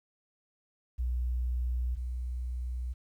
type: tone pair in turn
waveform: sine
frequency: 61.3 / 61.66 Hz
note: B1 / B1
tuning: -12 / -2 cents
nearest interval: unison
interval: 10 cents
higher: second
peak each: -28 / -32 dBFS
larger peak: first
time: 0.98-1.96 / 1.96-2.94 s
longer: neither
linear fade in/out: 20 ms
effects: 11-bit